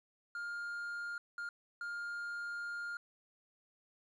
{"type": "tone bursts at uneven times", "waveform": "triangle", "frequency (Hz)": 1409, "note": "F6", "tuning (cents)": 15, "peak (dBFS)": -37, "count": 3, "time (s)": [[0.35, 1.18], [1.38, 1.49], [1.81, 2.97]], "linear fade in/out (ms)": 2, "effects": ["resampled to 24000 Hz", "12-bit"]}